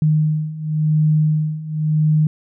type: beating tone pair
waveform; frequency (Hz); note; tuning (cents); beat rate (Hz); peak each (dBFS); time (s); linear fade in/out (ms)
sine; 153.5 / 154.43; D#3 / D#3; -23 / -13; 0.93; -19 / -16; 0.02-2.27; 2
effects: none